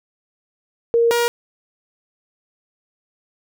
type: tone pair in turn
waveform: sine / sawtooth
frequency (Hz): 466.2 / 474.1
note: A#4 / A#4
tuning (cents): 0 / +29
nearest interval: unison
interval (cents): 29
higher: second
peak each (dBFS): -12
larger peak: neither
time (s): 0.94-1.11 / 1.11-1.28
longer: neither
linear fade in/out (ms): 0
effects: none